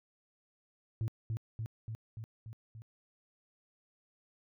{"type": "tone with echo", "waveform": "sine", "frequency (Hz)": 111, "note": "A2", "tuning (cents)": 16, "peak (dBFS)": -28, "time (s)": [1.01, 1.08], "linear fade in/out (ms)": 0, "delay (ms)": 290, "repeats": 6, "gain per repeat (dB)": -3, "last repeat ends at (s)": 2.82, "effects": ["tanh soft clip ceiling -30 dBFS"]}